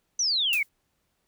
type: exponential sweep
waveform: sine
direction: down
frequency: 6170 to 2148 Hz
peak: -22 dBFS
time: 0.19-0.63 s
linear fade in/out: 5 ms
type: noise with exponential decay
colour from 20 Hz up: blue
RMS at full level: -29 dBFS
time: 0.53-0.69 s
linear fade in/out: 0 ms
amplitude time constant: 33 ms
effects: pink hiss -74 dBFS RMS until 1.27 s